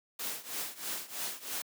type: noise with tremolo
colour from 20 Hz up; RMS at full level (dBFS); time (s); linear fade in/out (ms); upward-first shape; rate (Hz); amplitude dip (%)
white; -35; 0.19-1.62; 5; triangle; 3.1; 90
effects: high-pass 200 Hz 12 dB/octave